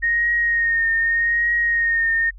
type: tone with vibrato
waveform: sine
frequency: 1857 Hz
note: A#6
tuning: 7 cents flat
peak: -16 dBFS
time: 0.02-2.31 s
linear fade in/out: 20 ms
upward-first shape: triangle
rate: 0.83 Hz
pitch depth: 33 cents each way
effects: added 45 Hz sine -37 dBFS peak until 2.38 s